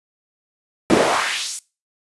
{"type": "noise with high-pass filter sweep", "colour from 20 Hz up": "brown", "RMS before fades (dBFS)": -19, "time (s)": [0.9, 1.59], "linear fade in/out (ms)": 0, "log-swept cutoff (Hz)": [250, 8800], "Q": 1.7, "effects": ["noise-tail reverb RT60 0.3 s tail -22 dB re dry", "resampled to 24000 Hz"]}